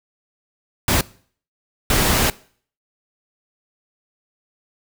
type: noise bursts at uneven times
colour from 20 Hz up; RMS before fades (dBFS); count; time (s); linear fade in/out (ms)
pink; -17; 2; 0.88-1.01 / 1.9-2.3; 2
effects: noise-tail reverb RT60 0.5 s tail -21 dB re dry